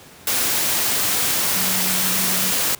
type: tone in noise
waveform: sine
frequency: 186.1 Hz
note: F#3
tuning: 10 cents sharp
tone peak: -29 dBFS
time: 1.56-2.51 s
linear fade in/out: 2 ms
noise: white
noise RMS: -20 dBFS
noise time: 0.27-2.75 s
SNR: -12 dB
effects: pink hiss -44 dBFS RMS until 2.79 s + high-pass 80 Hz 12 dB/octave

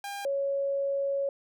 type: tone pair in turn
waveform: sawtooth / sine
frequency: 803 / 554.9 Hz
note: G5 / C#5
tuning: +41 / +2 cents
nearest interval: tritone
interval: 639 cents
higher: first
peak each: -31 / -26 dBFS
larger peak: second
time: 0.04-0.25 / 0.25-1.29 s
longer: second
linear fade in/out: 2 ms
effects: none

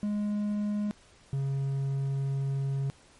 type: tone pair in turn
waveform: triangle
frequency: 207.7 / 137.08 Hz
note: G#3 / C#3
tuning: 0 / -19 cents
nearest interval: perfect fifth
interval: 719 cents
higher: first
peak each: -25 dBFS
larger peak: neither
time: 0.03-0.91 / 1.33-2.9 s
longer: second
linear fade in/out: 0 ms
effects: pink hiss -58 dBFS RMS until 3.19 s + MP3 48 kbps

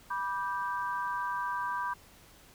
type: chord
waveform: sine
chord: G major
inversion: first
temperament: just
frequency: 980 / 1176 / 1568 Hz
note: B5 / D6 / G6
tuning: -14 / +2 / 0 cents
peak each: -33 / -37 / -37 dBFS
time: 0.1-1.94 s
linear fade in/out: 10 ms
effects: pink hiss -57 dBFS RMS until 2.54 s

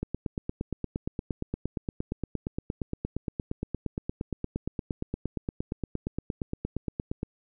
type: click train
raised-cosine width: 3 ms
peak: -17 dBFS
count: 63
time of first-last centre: 0.03-7.231 s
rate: 8.61 Hz
effects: none

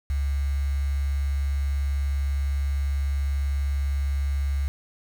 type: tone with quantisation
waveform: sine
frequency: 69.7 Hz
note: C#2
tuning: 10 cents sharp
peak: -22 dBFS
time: 0.1-4.68 s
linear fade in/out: 0 ms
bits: 7
effects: none

